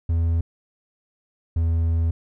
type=tone pair in turn; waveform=triangle; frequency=83.2 / 82.58 Hz; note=E2 / E2; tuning=+17 / +4 cents; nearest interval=unison; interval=13 cents; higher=first; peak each=-16 dBFS; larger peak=neither; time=0.09-0.41 / 1.56-2.11 s; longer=second; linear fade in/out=5 ms; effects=none